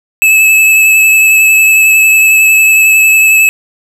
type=tone with vibrato; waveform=square; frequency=2603 Hz; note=E7; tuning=22 cents flat; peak=-4 dBFS; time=0.22-3.49 s; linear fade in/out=0 ms; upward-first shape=triangle; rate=11 Hz; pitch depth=20 cents each way; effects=none